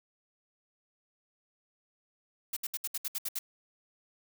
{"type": "noise bursts", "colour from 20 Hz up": "blue", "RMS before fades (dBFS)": -34, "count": 9, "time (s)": [2.53, 3.39], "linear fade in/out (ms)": 5, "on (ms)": 36, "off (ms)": 67, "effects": []}